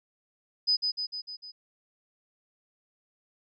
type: tone with echo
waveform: sine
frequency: 4997 Hz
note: D#8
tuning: 7 cents sharp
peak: -21 dBFS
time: 0.67-0.77 s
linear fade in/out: 20 ms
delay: 150 ms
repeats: 5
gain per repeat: -4 dB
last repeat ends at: 1.52 s
effects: none